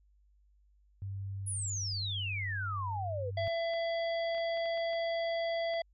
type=tone; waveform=sine; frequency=98 Hz; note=G2; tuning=in tune; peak=-36 dBFS; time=1.02-3.48 s; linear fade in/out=0 ms
type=exponential sweep; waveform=sine; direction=down; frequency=10670 to 466.2 Hz; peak=-35 dBFS; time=1.46-3.31 s; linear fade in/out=20 ms
type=harmonic tone; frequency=669 Hz; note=E5; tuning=25 cents sharp; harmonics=1 / 3 / 5 / 7; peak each=-31 / -41 / -45 / -48 dBFS; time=3.37-5.82 s; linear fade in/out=5 ms
type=clicks; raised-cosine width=0.3 ms; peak=-37 dBFS; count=9; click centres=3.471 / 3.736 / 4.348 / 4.381 / 4.573 / 4.658 / 4.775 / 4.932 / 5.737 s
effects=added 50 Hz sine -63 dBFS peak until 5.93 s